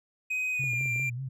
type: tone with pitch glide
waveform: triangle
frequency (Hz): 2512 to 2374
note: D#7 to D7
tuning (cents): +16 to +18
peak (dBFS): -26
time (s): 0.3-1.1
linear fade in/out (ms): 10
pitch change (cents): -98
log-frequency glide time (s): 0.52-0.82
type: tone with vibrato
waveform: sine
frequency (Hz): 126.9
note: B2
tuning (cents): +47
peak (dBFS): -32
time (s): 0.59-1.29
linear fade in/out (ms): 10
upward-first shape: sine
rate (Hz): 5.1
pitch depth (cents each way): 110
type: clicks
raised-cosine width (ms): 2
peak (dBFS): -35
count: 6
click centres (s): 0.639 / 0.734 / 0.811 / 0.858 / 0.961 / 0.997
effects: none